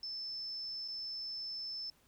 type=tone with dropouts; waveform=sine; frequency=5274 Hz; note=E8; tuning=in tune; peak=-39 dBFS; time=0.03-1.9 s; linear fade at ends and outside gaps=2 ms; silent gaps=0.879-0.883 s; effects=pink hiss -69 dBFS RMS until 2.07 s